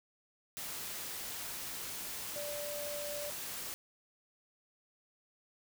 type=tone in noise; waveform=sine; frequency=585 Hz; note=D5; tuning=7 cents flat; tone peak=-40 dBFS; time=2.36-3.3 s; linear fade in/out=0 ms; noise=white; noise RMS=-42 dBFS; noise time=0.57-3.74 s; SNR=-1 dB; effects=none